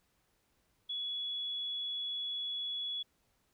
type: tone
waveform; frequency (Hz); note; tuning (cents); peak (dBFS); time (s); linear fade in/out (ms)
sine; 3386; G#7; +33; -35; 0.89-3.03; 10
effects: pink hiss -75 dBFS RMS until 3.53 s